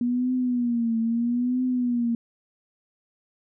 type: tone with vibrato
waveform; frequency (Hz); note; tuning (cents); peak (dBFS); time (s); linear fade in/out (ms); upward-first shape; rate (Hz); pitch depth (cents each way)
sine; 240; B3; -49; -21; 0.01-2.15; 2; triangle; 0.77; 110
effects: none